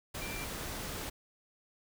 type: tone in noise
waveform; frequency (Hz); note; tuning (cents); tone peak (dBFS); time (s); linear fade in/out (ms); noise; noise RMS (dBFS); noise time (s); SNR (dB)
sine; 2360; D7; +8; -43; 0.21-0.45; 10; pink; -40; 0.14-1.1; -6
effects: none